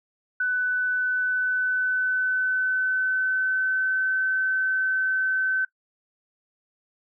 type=tone with pitch glide; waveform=sine; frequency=1497 to 1529.3 Hz; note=F#6 to G6; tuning=+20 to -43 cents; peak=-21 dBFS; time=0.4-5.65 s; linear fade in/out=5 ms; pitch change=+37 cents; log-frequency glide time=0.76-4.19 s; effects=noise-tail reverb RT60 0.1 s tail -20 dB re dry